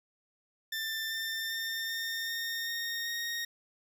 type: tone with pitch steps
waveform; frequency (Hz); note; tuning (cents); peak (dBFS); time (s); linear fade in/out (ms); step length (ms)
20% pulse; 1781 / 1794.4 / 1807.9 / 1821.6 / 1835.3 / 1849.1 / 1863.1; A6 / A6 / A6 / A#6 / A#6 / A#6 / A#6; +21 / +34 / +46 / -40 / -27 / -15 / -1; -28; 0.72-3.45; 5; 390
effects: none